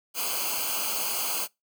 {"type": "noise with comb filter", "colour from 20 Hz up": "white", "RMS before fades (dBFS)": -29, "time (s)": [0.14, 1.48], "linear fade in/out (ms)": 50, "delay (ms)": 0.54, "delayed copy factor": -1, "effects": ["noise-tail reverb RT60 0.2 s tail -24 dB re dry"]}